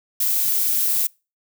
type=noise; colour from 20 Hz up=violet; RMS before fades=-20 dBFS; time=0.2-1.07 s; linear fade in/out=5 ms; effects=noise-tail reverb RT60 0.3 s tail -26 dB re dry